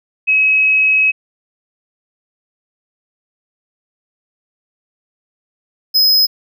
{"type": "tone pair in turn", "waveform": ["sine", "square"], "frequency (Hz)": [2557, 5080], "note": ["D#7", "D#8"], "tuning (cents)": [47, 35], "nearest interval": "octave", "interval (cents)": 1188, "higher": "second", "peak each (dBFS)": -9, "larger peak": "neither", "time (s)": [[0.27, 1.12], [5.94, 6.27]], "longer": "first", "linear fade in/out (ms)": 20, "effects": []}